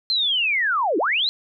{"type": "linear two-way sweep", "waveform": "sine", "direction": "down then up", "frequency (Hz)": [4186, 286.5, 4186], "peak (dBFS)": -18, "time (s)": [0.1, 1.29], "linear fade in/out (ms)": 0, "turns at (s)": 0.98, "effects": []}